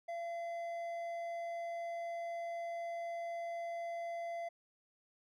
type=tone with hard clipping; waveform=triangle; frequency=681 Hz; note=F5; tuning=44 cents flat; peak=-40 dBFS; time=0.08-4.49 s; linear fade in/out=10 ms; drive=9 dB; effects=none